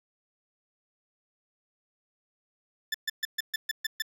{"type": "tone bursts", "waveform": "20% pulse", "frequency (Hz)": 1760, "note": "A6", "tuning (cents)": 0, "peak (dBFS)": -22, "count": 8, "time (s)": [2.92, 4.022], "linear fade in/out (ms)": 5, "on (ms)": 24, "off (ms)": 130, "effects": []}